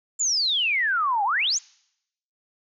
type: exponential two-way sweep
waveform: sine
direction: down then up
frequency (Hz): 7330 to 780 to 7330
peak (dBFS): -20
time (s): 0.19-1.59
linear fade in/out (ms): 20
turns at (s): 1.24
effects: noise-tail reverb RT60 0.8 s tail -26 dB re dry